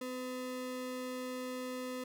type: ring-modulated tone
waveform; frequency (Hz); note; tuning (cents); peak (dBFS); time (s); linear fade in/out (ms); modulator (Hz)
square; 380.6; F#4; +49; -36; 0.01-2.04; 5; 125
effects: none